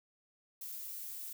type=noise; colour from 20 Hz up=violet; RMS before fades=-44 dBFS; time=0.61-1.33 s; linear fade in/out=5 ms; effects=none